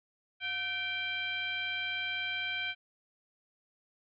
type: tone with frequency modulation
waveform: sine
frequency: 2349 Hz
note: D7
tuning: in tune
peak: -32 dBFS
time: 0.4-2.75 s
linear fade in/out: 50 ms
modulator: 815 Hz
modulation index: 1.2
effects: none